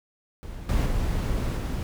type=noise with level steps; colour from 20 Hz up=brown; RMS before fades=-37 / -23 / -26 / -28 dBFS; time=0.43-1.83 s; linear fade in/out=0 ms; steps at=0.69 / 0.86 / 1.57 s; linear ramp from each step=2 ms; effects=none